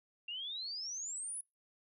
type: exponential sweep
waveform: sine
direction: up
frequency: 2742 to 10548 Hz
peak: -39 dBFS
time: 0.28-1.41 s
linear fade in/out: 5 ms
effects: noise-tail reverb RT60 0.2 s tail -24 dB re dry